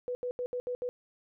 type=tone bursts at uneven times; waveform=sine; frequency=493.9 Hz; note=B4; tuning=in tune; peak=-31 dBFS; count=6; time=0.08-0.15 / 0.23-0.31 / 0.39-0.46 / 0.53-0.6 / 0.67-0.75 / 0.82-0.89 s; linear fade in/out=0 ms; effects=none